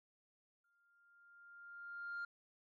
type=tone with exponential growth; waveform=sine; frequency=1400 Hz; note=F6; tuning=4 cents sharp; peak=-38 dBFS; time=0.64-2.25 s; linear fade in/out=5 ms; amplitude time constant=350 ms; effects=tanh soft clip ceiling -39 dBFS